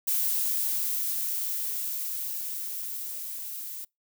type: noise with level ramp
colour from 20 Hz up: violet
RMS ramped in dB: -26 to -38 dBFS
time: 0.07-3.85 s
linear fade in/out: 10 ms
effects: noise-tail reverb RT60 0.2 s tail -26 dB re dry